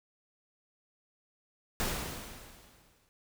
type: noise with exponential decay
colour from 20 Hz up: pink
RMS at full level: -31 dBFS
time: 1.8-3.09 s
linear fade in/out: 0 ms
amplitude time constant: 280 ms
effects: none